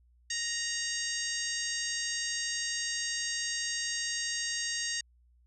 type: harmonic tone with a mistuned harmonic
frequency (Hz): 932.3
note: A#5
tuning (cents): 0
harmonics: 2 / 3 / 4 / 5 / 6 / 7 / 8 / 9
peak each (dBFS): -37 / -42 / -42 / -38 / -41 / -37 / -44 / -46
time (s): 0.3-5.01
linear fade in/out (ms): 5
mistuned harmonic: 3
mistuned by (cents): +23
effects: added 60 Hz sine -61 dBFS peak until 5.46 s